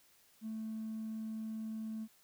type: tone with hard clipping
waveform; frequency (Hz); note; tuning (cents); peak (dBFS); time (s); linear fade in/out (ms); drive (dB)
sine; 220; A3; 0; -39; 0.41-2.08; 50; 1
effects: white hiss -67 dBFS RMS until 2.23 s